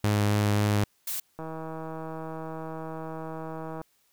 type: tone with vibrato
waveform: sawtooth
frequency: 103.83 Hz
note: G#2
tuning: in tune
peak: -18 dBFS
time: 0.04-0.84 s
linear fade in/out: 0 ms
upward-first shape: triangle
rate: 3.7 Hz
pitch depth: 14 cents each way
type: noise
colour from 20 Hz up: blue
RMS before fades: -32 dBFS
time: 1.07-1.2 s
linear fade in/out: 5 ms
type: click train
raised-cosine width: 1 ms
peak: -24 dBFS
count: 389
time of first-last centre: 1.39-3.815 s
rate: 160 Hz
effects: white hiss -68 dBFS RMS until 4.12 s